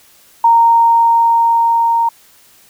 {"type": "tone with level ramp", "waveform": "sine", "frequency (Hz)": 926, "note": "A#5", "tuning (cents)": -12, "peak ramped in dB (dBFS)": [-5, -10], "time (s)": [0.44, 2.09], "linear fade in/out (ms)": 5, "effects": ["white hiss -47 dBFS RMS until 2.69 s"]}